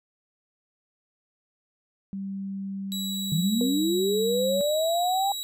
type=tone; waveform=sine; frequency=195.3 Hz; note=G3; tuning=6 cents flat; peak=-30 dBFS; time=2.13-4.61 s; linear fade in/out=0 ms
type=tone with pitch glide; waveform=sawtooth; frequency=3900 to 3875 Hz; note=B7 to B7; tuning=-23 to -34 cents; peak=-28 dBFS; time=2.92-5.43 s; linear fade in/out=0 ms; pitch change=-11 cents; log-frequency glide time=3.05-3.61 s
type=linear sweep; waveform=sine; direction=up; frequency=147.7 to 804 Hz; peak=-22 dBFS; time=3.32-5.32 s; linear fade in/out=2 ms
type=tone with exponential decay; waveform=sine; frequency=472 Hz; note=A#4; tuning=22 cents sharp; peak=-25 dBFS; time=3.61-3.88 s; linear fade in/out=1 ms; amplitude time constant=57 ms
effects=none